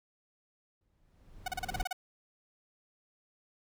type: noise with exponential growth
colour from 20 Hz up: brown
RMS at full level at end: -36 dBFS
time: 0.81-1.83 s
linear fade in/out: 2 ms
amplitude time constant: 220 ms
type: tone bursts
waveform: sawtooth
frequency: 740 Hz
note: F#5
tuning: in tune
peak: -28 dBFS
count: 9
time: 1.46-1.929 s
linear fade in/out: 5 ms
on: 21 ms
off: 35 ms
effects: none